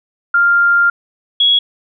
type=tone pair in turn; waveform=sine; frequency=1396.9 / 3337 Hz; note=F6 / G#7; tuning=0 / +8 cents; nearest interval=octave + minor third; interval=1508 cents; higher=second; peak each=-8 dBFS; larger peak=neither; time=0.34-0.9 / 1.4-1.59 s; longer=first; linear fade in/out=5 ms; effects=none